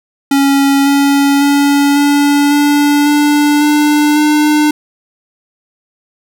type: tone with pitch steps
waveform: square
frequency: 277.2 / 280.4 / 283.7 / 287 / 290.3 / 293.7 / 297.1 / 300.5 Hz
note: C#4 / C#4 / C#4 / D4 / D4 / D4 / D4 / D4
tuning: 0 / +20 / +40 / -40 / -20 / 0 / +20 / +40 cents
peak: -8 dBFS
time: 0.31-4.71 s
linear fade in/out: 5 ms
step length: 550 ms
effects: none